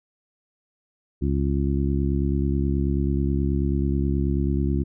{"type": "harmonic tone", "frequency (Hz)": 69.3, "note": "C#2", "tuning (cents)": 0, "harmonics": [1, 2, 3, 4, 5], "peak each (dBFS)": [-23, -26, -28, -29, -30], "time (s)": [1.21, 4.84], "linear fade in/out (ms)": 20, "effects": []}